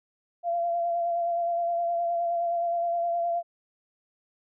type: tone with vibrato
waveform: sine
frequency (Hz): 686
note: F5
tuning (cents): -31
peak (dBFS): -24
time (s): 0.43-3.43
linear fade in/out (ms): 50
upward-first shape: sine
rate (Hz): 9.6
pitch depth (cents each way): 22
effects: none